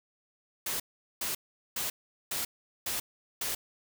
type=noise bursts; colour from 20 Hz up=white; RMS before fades=-33 dBFS; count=6; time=0.66-3.55 s; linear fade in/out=5 ms; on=140 ms; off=410 ms; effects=none